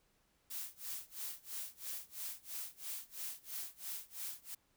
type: noise with tremolo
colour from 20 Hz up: blue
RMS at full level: -42 dBFS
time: 0.5-4.55 s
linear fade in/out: 10 ms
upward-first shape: sine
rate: 3 Hz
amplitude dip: 95%
effects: pink hiss -75 dBFS RMS until 4.76 s